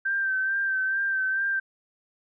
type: tone with vibrato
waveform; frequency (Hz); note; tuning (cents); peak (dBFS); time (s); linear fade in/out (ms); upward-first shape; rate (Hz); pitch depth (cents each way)
sine; 1562; G6; -7; -23; 0.05-1.6; 10; sine; 2.3; 33
effects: none